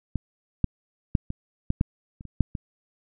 clicks, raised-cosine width 5 ms, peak -14 / -8 / -6 / -18 / -10 / -9 / -28 / -26 / -6 / -18 dBFS, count 10, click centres 0.157 / 0.643 / 1.152 / 1.304 / 1.704 / 1.811 / 2.209 / 2.253 / 2.407 / 2.552 s, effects none

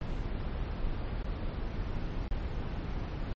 brown noise with dropouts, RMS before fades -34 dBFS, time 0.01-3.33 s, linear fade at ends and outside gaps 1 ms, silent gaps 1.227-1.243 / 2.28-2.311 s, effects low-pass 4000 Hz 12 dB/octave + MP3 32 kbps

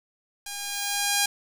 5% pulse tone with level ramp, 811 Hz, G#5, 41 cents flat, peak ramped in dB -22 to -8 dBFS, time 0.46-1.26 s, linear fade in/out 5 ms, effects 7-bit

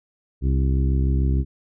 harmonic tone with a mistuned harmonic, 66.7 Hz, C2, 34 cents sharp, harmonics 1 / 2 / 3 / 4 / 5 / 6, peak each -18 / -24 / -31 / -31 / -34 / -38 dBFS, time 0.41-1.45 s, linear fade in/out 50 ms, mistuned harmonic 6, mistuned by -15 cents, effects none

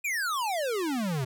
square exponential sweep, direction down, 2489 to 123.47 Hz, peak -28 dBFS, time 0.04-1.25 s, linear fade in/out 10 ms, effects none

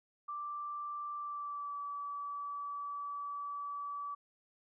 sine tone with pitch glide, 1174.7 to 1149.9 Hz, D6 to D6, 0 to -37 cents, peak -38 dBFS, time 0.28-4.15 s, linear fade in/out 10 ms, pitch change -37 cents, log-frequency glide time 1.17-1.79 s, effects none

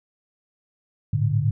sine tone cluster, 104.3 / 112.8 / 146.3 Hz, G#2 / A2 / D3, +8 / +44 / -6 cents, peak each -23 dBFS, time 1.13-1.51 s, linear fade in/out 5 ms, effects none

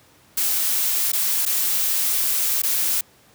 blue noise with dropouts, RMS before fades -21 dBFS, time 0.37-3.01 s, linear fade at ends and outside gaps 5 ms, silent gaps 1.119-1.131 / 1.454-1.461 / 2.62-2.633 s, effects pink hiss -54 dBFS RMS until 3.34 s + high-pass 80 Hz 12 dB/octave

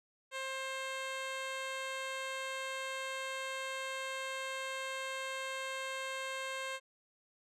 10% pulse tone with low-pass filter, 530 Hz, C5, 22 cents sharp, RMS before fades -40 dBFS, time 0.31-6.8 s, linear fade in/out 50 ms, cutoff 8300 Hz, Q 0.79, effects none

